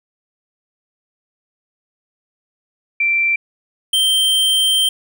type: tone pair in turn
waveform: sine / square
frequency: 2349 / 3136 Hz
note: D7 / G7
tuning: 0 / 0 cents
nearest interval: perfect fourth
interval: 500 cents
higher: second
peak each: -13 dBFS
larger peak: neither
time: 3-3.36 / 3.93-4.89 s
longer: second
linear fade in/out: 5 ms
effects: none